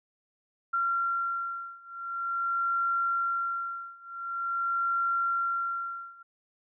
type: beating tone pair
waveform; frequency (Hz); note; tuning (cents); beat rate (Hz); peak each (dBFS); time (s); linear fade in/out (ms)
sine; 1373 / 1373.46; F6 / F6; -30 / -29; 0.46; -31 / -30; 0.73-6.23; 10
effects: none

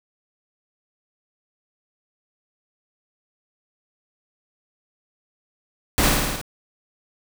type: noise with echo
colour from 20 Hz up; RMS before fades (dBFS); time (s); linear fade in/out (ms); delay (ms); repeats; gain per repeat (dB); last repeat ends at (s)
pink; -19; 5.98-6.09; 0; 54; 6; -2; 6.414
effects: none

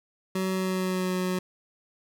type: tone with pitch glide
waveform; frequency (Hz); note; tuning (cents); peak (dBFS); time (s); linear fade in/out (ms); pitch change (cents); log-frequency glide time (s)
25% pulse; 188.2 to 183.58; F#3 to F#3; +30 to -13; -22; 0.35-1.39; 5; -43; 0.51-1.15
effects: none

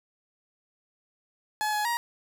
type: tone with pitch steps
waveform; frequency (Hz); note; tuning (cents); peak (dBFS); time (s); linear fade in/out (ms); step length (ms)
30% pulse; 851 / 842 / 946; G#5 / G#5 / A#5; +42 / +24 / +25; -23; 1.61-1.97; 0; 120
effects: none

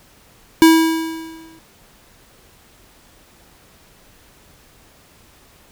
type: tone with exponential decay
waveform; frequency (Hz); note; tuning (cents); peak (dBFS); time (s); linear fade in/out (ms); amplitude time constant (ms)
square; 324.3; E4; -28; -5; 0.62-1.59; 0; 210
effects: pink hiss -50 dBFS RMS until 5.71 s

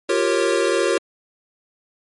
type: chord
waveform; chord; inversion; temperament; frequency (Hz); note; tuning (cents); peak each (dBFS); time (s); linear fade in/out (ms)
square; G half-diminished seventh; third; equal with one note detuned; 349.2 / 392 / 466.2 / 547; F4 / G4 / Bb4 / Db5; 0 / 0 / 0 / -23; -23; 0.09-0.98; 5
effects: low-pass 12000 Hz 12 dB/octave + MP3 48 kbps

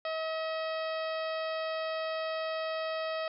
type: harmonic tone with a mistuned harmonic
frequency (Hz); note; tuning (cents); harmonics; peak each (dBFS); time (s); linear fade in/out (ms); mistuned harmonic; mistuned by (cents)
639; D#5; +46; 1 / 2 / 3 / 4 / 5 / 6 / 7 / 8; -33 / -39 / -43 / -45 / -47 / -49 / -50 / -51; 0.05-3.28; 2; 7; +26
effects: none

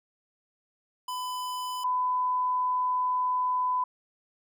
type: tone pair in turn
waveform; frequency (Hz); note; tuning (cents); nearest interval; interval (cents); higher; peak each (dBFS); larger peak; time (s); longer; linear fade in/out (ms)
square / sine; 1003 / 1003; B5 / B5; +26 / +26; unison; 0; neither; -32 / -24; second; 1.08-1.84 / 1.84-3.84; second; 5
effects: none

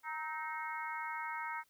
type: harmonic tone with a mistuned harmonic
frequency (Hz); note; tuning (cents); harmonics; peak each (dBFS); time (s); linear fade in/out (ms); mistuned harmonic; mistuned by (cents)
311.1; D#4; 0; 3 / 4 / 5 / 6 / 7; -41 / -45 / -46 / -48 / -45; 0.03-1.64; 50; 4; +59
effects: white hiss -73 dBFS RMS until 1.69 s

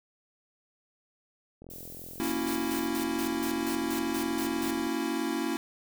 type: click train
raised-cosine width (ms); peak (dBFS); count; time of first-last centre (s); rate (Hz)
2; -34; 140; 1.62-4.868; 42.8
type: noise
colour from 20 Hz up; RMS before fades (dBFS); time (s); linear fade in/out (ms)
violet; -45; 1.7-2.88; 2
type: chord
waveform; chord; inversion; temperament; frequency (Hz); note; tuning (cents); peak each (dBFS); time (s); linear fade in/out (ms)
square; F# dominant seventh; first; equal with one note detuned; 233.1 / 277.2 / 329.6 / 366; A#3 / C#4 / E4 / F#4; 0 / 0 / 0 / -19; -36 / -34 / -33 / -39; 2.2-5.57; 0
type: noise bursts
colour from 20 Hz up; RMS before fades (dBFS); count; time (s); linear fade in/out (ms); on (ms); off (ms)
white; -39; 11; 2.23-4.709; 2; 89; 150
effects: none

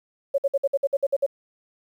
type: tone bursts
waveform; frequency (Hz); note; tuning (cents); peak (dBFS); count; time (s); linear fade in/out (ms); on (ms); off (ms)
sine; 554.4; C#5; 0; -17; 10; 0.34-1.264; 10; 42; 56
effects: 9-bit

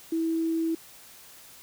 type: tone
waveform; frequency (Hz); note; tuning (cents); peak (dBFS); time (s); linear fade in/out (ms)
sine; 326.6; E4; -16; -24; 0.12-0.75; 5
effects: white hiss -50 dBFS RMS until 1.62 s

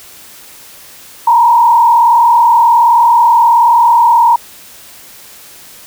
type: tone with frequency modulation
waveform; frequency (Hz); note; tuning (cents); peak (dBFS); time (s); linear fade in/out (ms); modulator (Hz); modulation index
sine; 941; A#5; +16; -4; 1.27-4.36; 5; 38.7; 1
effects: white hiss -36 dBFS RMS until 5.86 s

